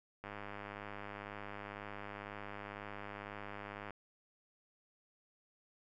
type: click train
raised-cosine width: 0.5 ms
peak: -30 dBFS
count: 375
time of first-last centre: 0.24-3.907 s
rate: 102 Hz
effects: none